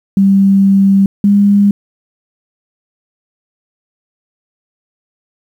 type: tone pair in turn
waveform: sine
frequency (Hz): 195.7 / 202.1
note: G3 / G#3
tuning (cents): -3 / -47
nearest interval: minor second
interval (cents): 56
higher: second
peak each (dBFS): -5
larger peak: neither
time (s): 0.17-1.06 / 1.24-1.71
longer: first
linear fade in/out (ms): 2
effects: 7-bit